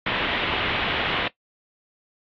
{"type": "low-pass noise", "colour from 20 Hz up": "white", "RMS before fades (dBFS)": -25, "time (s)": [0.06, 1.28], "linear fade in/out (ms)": 5, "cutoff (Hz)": 3400, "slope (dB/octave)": 48, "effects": ["noise-tail reverb RT60 0.1 s tail -17 dB re dry", "AAC 64 kbps"]}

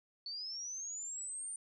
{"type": "linear sweep", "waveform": "sine", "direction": "up", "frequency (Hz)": [4424, 9050], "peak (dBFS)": -40, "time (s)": [0.26, 1.56], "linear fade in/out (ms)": 2, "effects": []}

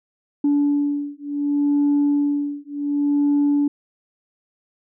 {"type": "beating tone pair", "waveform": "sine", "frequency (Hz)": [287.9, 288.58], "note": ["D4", "D4"], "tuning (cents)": [-34, -30], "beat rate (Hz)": 0.68, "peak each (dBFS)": -19, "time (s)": [0.44, 3.68], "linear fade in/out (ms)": 5, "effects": ["tanh soft clip ceiling -12 dBFS"]}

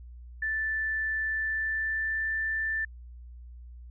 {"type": "tone with pitch glide", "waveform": "sine", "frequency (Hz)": [1760, 1771.2], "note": ["A6", "A6"], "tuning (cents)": [0, 11], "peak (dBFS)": -27, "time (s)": [0.42, 2.85], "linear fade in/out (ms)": 5, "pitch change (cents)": 11, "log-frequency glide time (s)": [1.25, 2.31], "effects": ["added 60 Hz sine -43 dBFS peak until 3.9 s"]}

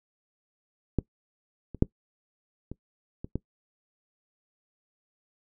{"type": "clicks", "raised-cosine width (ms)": 3, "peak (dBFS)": [-11, -25, -6, -24, -23, -16], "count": 6, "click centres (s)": [0.987, 1.747, 1.824, 2.716, 3.245, 3.356], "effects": ["noise-tail reverb RT60 0.1 s tail -21 dB re dry"]}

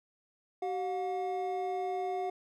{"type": "tone pair together", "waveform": "triangle", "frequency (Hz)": [380.2, 720], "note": ["F#4", "F#5"], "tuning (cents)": [47, -47], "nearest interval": "major seventh", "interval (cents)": 1106, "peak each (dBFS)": [-33, -32], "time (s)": [0.62, 2.3], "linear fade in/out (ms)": 5, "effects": []}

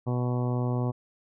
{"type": "harmonic tone", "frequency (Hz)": 123.47, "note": "B2", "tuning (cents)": 0, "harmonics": [1, 2, 3, 4, 5, 6, 7, 8, 9], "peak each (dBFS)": [-26, -32, -36, -38, -40, -42, -43, -44, -45], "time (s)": [0.06, 0.92], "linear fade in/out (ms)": 20, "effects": []}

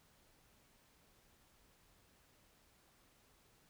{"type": "silence", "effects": ["pink hiss -70 dBFS RMS until 3.69 s"]}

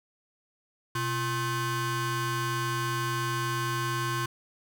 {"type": "ring-modulated tone", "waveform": "30% pulse", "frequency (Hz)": 469.3, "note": "A#4", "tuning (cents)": 12, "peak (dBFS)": -22, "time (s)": [0.95, 4.26], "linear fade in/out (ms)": 5, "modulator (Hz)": 595, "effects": []}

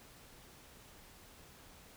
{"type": "silence", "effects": ["pink hiss -58 dBFS RMS until 1.96 s"]}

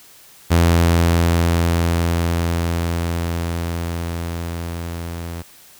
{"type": "tone with level ramp", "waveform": "sawtooth", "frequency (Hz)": 84.7, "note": "E2", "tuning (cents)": 48, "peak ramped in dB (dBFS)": [-7, -23], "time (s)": [0.5, 5.43], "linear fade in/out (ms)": 20, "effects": ["white hiss -46 dBFS RMS until 5.79 s"]}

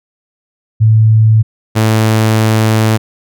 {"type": "tone pair in turn", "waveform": ["sine", "sawtooth"], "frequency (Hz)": [110, 110], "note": ["A2", "A2"], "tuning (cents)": [0, 0], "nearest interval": "unison", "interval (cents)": 0, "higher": "neither", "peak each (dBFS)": -4, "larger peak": "neither", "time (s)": [[0.8, 1.43], [1.75, 2.98]], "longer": "second", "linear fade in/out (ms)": 20, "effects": []}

